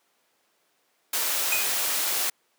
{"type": "noise", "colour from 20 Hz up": "white", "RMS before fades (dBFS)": -26, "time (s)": [1.13, 2.3], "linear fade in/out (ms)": 5}
{"type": "tone with exponential decay", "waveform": "square", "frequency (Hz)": 2489, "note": "D#7", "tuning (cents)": 0, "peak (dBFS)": -22, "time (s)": [1.52, 1.84], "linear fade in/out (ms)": 2, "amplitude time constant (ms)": 68}
{"effects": ["pink hiss -68 dBFS RMS until 2.58 s", "high-pass 400 Hz 12 dB/octave"]}